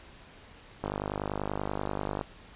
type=click train; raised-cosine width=1 ms; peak=-17 dBFS; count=70; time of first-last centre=0.84-2.212 s; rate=50.3 Hz; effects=pink hiss -52 dBFS RMS until 2.55 s + resampled to 8000 Hz